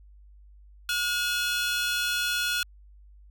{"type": "tone cluster", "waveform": "40% pulse", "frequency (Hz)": [1440, 2575, 3395, 4201], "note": ["F#6", "E7", "G#7", "C8"], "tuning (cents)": [-47, -41, 37, 6], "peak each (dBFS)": [-27, -32, -31, -34], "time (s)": [0.89, 2.63], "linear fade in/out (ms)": 2, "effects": ["added 50 Hz sine -49 dBFS peak until 3.3 s"]}